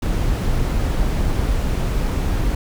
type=noise; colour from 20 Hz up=brown; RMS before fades=-19 dBFS; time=0.02-2.55 s; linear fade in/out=5 ms; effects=none